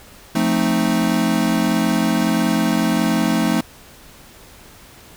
square chord, F dominant seventh, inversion none, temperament equal, 174.61 / 220 / 261.6 / 311.1 Hz, F3 / A3 / C4 / Eb4, 0 / 0 / 0 / 0 cents, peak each -23 / -20 / -23 / -23 dBFS, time 0.35-3.61 s, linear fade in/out 5 ms, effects pink hiss -44 dBFS RMS until 5.16 s

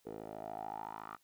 10% pulse tone with band-pass filter sweep, 53.8 Hz, A1, 38 cents flat, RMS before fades -45 dBFS, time 0.05-1.17 s, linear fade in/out 20 ms, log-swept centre 460 to 1200 Hz, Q 6.3, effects white hiss -73 dBFS RMS until 1.23 s

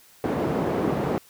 white band-pass noise, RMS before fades -25 dBFS, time 0.24-1.18 s, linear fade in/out 0 ms, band 130 to 490 Hz, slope 12 dB/octave, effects white hiss -54 dBFS RMS until 1.29 s

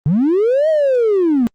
triangle linear two-way sweep, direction up then down, 132.8 to 645 to 222.1 Hz, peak -8 dBFS, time 0.06-1.47 s, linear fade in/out 0 ms, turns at 0.69 s, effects tanh soft clip ceiling -7 dBFS + Opus 32 kbps

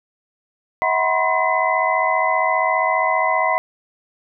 sine tone cluster, 642 / 741 / 978 / 1053 / 2024 Hz, E5 / F#5 / B5 / C6 / B6, -46 / +2 / -17 / +11 / +42 cents, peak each -22 dBFS, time 0.82-3.58 s, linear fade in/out 0 ms, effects none

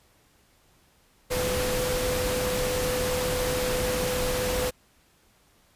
sine tone in noise, 502 Hz, B4, 28 cents sharp, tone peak -27 dBFS, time 1.3-4.71 s, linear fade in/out 20 ms, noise pink, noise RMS -29 dBFS, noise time 1.3-4.71 s, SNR -1 dB, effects pink hiss -62 dBFS RMS until 5.75 s + resampled to 32000 Hz

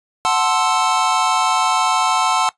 square chord, F# half-diminished seventh, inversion none, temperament equal, 740 / 880 / 1046.5 / 1318.5 Hz, F#5 / A5 / C6 / E6, 0 / 0 / 0 / 0 cents, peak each -21 dBFS, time 0.25-2.49 s, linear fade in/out 0 ms, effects noise-tail reverb RT60 0.1 s tail -17 dB re dry + resampled to 22050 Hz

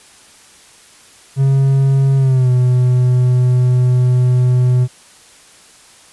triangle tone with pitch glide, 135.9 to 125.34 Hz, C#3 to B2, -34 to +26 cents, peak -7 dBFS, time 1.36-4.88 s, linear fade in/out 50 ms, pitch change -140 cents, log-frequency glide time 2.17-2.5 s, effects white hiss -44 dBFS RMS until 6.12 s + resampled to 24000 Hz

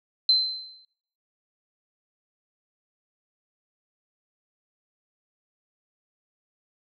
sine tone with exponential decay, 4085 Hz, C8, 42 cents flat, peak -14 dBFS, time 0.29-0.85 s, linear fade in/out 2 ms, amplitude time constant 120 ms, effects noise-tail reverb RT60 0.7 s tail -19 dB re dry

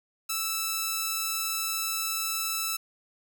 5% pulse tone, 1317 Hz, E6, 2 cents flat, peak -16 dBFS, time 0.29-2.77 s, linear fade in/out 10 ms, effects none

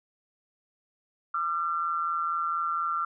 sine tone pair together, 1196 / 1360.2 Hz, D6 / F6, +31 / -46 cents, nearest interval major second, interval 223 cents, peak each -30 / -28 dBFS, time 1.34-3.05 s, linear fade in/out 5 ms, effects none

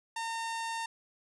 sawtooth tone, 912 Hz, A#5, 38 cents flat, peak -30 dBFS, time 0.16-0.86 s, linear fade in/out 5 ms, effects resampled to 24000 Hz

